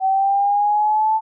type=linear sweep; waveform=sine; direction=up; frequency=760 to 883 Hz; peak=-14 dBFS; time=0-1.21 s; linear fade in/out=50 ms; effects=none